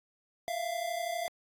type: tone pair together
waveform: square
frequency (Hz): 664 / 696.2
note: E5 / F5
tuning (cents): +12 / -6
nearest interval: minor second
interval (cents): 82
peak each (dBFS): -37 / -35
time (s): 0.48-1.28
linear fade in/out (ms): 0
effects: AAC 64 kbps